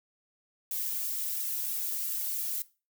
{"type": "noise with flanger", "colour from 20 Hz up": "violet", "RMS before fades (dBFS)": -33, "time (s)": [0.71, 2.62], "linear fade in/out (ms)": 2, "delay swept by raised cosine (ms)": [1.9, 2.63], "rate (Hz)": 2.9, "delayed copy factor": -0.8, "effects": ["noise-tail reverb RT60 0.3 s tail -18 dB re dry"]}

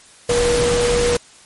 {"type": "tone in noise", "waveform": "sine", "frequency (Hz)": 481.3, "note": "B4", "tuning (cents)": -45, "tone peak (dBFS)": -15, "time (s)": [0.29, 1.17], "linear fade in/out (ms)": 5, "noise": "pink", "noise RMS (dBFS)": -21, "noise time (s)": [0.29, 1.17], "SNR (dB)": 3, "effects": ["white hiss -46 dBFS RMS until 1.45 s", "MP3 48 kbps"]}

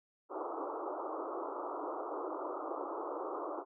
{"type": "band-pass noise", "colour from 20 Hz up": "pink", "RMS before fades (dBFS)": -40, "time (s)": [0.29, 3.65], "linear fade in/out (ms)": 50, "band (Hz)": [300, 1300], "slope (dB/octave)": 96, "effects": []}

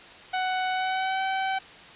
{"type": "tone with pitch glide", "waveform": "sawtooth", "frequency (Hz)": [744, 766.7], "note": ["F#5", "G5"], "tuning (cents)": [9, -39], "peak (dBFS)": -21, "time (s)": [0.33, 1.59], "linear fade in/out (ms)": 10, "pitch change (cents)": 52, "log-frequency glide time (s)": [0.72, 1.23], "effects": ["white hiss -46 dBFS RMS until 1.95 s", "resampled to 8000 Hz"]}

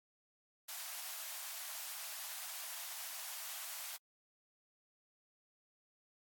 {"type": "high-pass noise", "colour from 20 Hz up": "white", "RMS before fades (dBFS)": -45, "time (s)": [0.68, 3.97], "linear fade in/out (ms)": 10, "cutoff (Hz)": 610, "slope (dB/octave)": 96, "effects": ["AAC 64 kbps"]}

